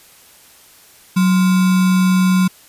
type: tone with sample-and-hold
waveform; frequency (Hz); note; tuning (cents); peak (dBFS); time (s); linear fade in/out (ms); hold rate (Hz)
sine; 185; F#3; 0; -10; 1.16-2.48; 10; 1225
effects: white hiss -46 dBFS RMS until 2.68 s + resampled to 32000 Hz